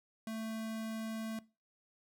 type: tone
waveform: square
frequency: 221.9 Hz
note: A3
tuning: 15 cents sharp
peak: -39 dBFS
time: 0.27-1.39 s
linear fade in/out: 2 ms
effects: noise-tail reverb RT60 0.3 s tail -20 dB re dry